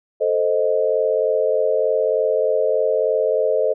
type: chord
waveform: sine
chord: A diminished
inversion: none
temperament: equal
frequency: 440 / 523.3 / 622.3 Hz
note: A4 / C5 / Eb5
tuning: 0 / 0 / 0 cents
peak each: -20 dBFS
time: 0.2-3.74 s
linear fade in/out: 20 ms
effects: none

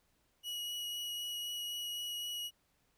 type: tone with vibrato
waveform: 40% pulse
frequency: 2912 Hz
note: F#7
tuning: 28 cents flat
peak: -37 dBFS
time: 0.43-2.51 s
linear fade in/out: 50 ms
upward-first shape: triangle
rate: 3.9 Hz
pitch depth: 9 cents each way
effects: pink hiss -75 dBFS RMS until 2.97 s

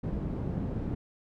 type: low-pass noise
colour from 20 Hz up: white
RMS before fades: -33 dBFS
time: 0.03-0.95 s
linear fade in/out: 10 ms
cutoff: 210 Hz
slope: 12 dB/octave
effects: none

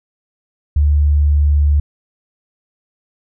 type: tone with pitch glide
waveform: sine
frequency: 73.42 to 73 Hz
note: D2 to D2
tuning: 0 to -10 cents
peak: -9 dBFS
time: 0.76-1.8 s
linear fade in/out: 5 ms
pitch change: -10 cents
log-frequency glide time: 0.95-1.68 s
effects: none

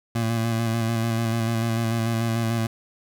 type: tone with vibrato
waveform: 25% pulse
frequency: 114.4 Hz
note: A#2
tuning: 32 cents flat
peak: -18 dBFS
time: 0.15-2.67 s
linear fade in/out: 5 ms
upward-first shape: square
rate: 6.8 Hz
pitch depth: 24 cents each way
effects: none

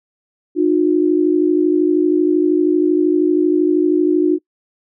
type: tone pair together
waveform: sine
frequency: 305.9 / 358.7 Hz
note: D#4 / F4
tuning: -29 / +46 cents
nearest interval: minor third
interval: 275 cents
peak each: -14 dBFS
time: 0.55-4.39 s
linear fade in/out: 50 ms
effects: noise-tail reverb RT60 0.1 s tail -25 dB re dry

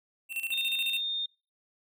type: tone with tremolo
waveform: square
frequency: 2700 Hz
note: E7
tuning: 41 cents sharp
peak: -30 dBFS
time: 0.29-1.01 s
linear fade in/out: 50 ms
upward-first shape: square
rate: 14 Hz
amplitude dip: 70%
type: tone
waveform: sine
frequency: 3651 Hz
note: A#7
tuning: 37 cents flat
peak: -29 dBFS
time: 0.52-1.26 s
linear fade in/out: 5 ms
effects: noise-tail reverb RT60 0.3 s tail -24 dB re dry

